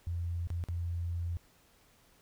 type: tone with dropouts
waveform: sine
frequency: 85.8 Hz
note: F2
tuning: 30 cents flat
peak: -32 dBFS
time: 0.07-1.37 s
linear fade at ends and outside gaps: 0 ms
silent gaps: 0.472-0.503 / 0.639-0.686 s
effects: pink hiss -65 dBFS RMS until 2.21 s